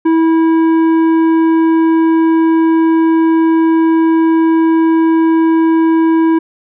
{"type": "tone with tanh clipping", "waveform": "triangle", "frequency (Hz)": 325.5, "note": "E4", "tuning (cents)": -22, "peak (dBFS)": -9, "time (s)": [0.05, 6.39], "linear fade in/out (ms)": 10, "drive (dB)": 14, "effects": []}